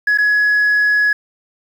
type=tone with dropouts; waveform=sine; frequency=1683 Hz; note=G#6; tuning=23 cents sharp; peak=-9 dBFS; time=0.07-1.13 s; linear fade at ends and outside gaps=5 ms; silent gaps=0.176-0.184 s; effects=tanh soft clip ceiling -9 dBFS + 7-bit